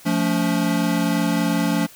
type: chord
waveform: square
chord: F augmented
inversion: none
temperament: equal with one note detuned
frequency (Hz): 174.61 / 220 / 283.5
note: F3 / A3 / C#4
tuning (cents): 0 / 0 / +39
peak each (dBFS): -23 / -24 / -23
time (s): 0.05-1.87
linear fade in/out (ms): 20
effects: white hiss -46 dBFS RMS until 1.95 s